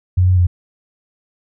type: tone with pitch steps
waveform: sine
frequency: 91.1 / 91.9 / 88.8 Hz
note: F#2 / F#2 / F2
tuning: -26 / -11 / +29 cents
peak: -9 dBFS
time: 0.17-0.47 s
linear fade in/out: 10 ms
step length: 100 ms
effects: none